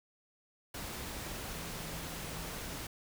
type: tone in noise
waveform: sine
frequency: 164.81 Hz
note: E3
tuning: in tune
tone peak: -49 dBFS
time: 1.49-2.5 s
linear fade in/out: 5 ms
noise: pink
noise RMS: -42 dBFS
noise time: 0.74-2.87 s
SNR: -10 dB
effects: none